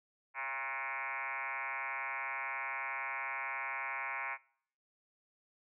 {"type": "tone with frequency modulation", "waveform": "sine", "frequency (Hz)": 1600, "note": "G6", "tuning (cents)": 35, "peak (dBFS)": -36, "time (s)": [0.34, 4.38], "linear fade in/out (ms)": 50, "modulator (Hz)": 131, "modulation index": 6, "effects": ["noise-tail reverb RT60 0.6 s tail -23 dB re dry"]}